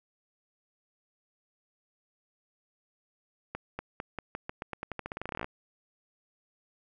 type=accelerating click train; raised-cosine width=0.5 ms; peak=-20 dBFS; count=24; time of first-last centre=3.55-5.444 s; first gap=240 ms; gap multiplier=0.88; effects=none